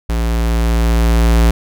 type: tone with level ramp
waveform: square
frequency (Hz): 57.2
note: A#1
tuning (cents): -32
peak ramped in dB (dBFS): -15 to -8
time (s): 0.09-1.51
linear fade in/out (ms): 5
effects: none